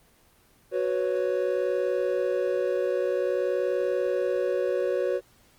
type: chord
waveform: triangle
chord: F# suspended fourth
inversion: none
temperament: equal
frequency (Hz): 370 / 493.9 / 554.4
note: F#4 / B4 / C#5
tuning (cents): 0 / 0 / 0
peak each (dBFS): -26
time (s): 0.71-5.21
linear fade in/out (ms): 50
effects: pink hiss -60 dBFS RMS until 5.58 s + Opus 24 kbps